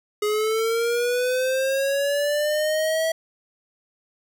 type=linear sweep; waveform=square; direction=up; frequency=416 to 652 Hz; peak=-21 dBFS; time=0.22-3.12 s; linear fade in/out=5 ms; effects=10-bit